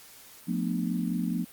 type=chord; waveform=sine; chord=B half-diminished seventh; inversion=second; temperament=just; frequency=177.8 / 222.2 / 246.9 / 296.3 Hz; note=F3 / A3 / B3 / D4; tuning=+31 / +17 / 0 / +15 cents; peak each=-30 / -32 / -32 / -36 dBFS; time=0.47-1.45 s; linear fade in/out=20 ms; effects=white hiss -51 dBFS RMS until 1.52 s + Opus 48 kbps